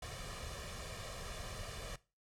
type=noise with comb filter; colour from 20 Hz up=pink; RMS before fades=-45 dBFS; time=0.02-1.96 s; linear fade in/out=5 ms; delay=1.7 ms; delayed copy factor=+0.7; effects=noise-tail reverb RT60 0.3 s tail -19 dB re dry + low-pass 9000 Hz 12 dB/octave